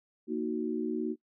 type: chord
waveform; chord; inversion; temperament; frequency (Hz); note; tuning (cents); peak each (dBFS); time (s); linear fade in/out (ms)
sine; D# minor; second; equal; 233.1 / 311.1 / 370; A#3 / D#4 / F#4; 0 / 0 / 0; -34; 0.27-1.16; 50
effects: noise-tail reverb RT60 0.1 s tail -23 dB re dry